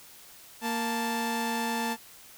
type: tone pair together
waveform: sawtooth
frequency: 232.3 / 880 Hz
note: A#3 / A5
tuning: -6 / 0 cents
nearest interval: octave + major seventh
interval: 2306 cents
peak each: -27 dBFS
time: 0.61-1.97 s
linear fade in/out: 50 ms
effects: white hiss -51 dBFS RMS until 2.37 s